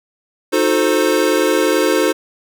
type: chord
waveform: square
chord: D# diminished seventh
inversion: none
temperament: equal with one note detuned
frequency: 311.1 / 362.4 / 440 / 523.3 Hz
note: D#4 / F#4 / A4 / C5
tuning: 0 / -36 / 0 / 0 cents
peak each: -19 dBFS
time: 0.52-2.13 s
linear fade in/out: 20 ms
effects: none